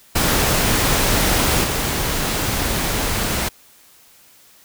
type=noise with level steps; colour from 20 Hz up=pink; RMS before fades=-17 / -21 dBFS; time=0.15-3.49 s; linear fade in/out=10 ms; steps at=1.63 s; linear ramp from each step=20 ms; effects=white hiss -50 dBFS RMS until 4.64 s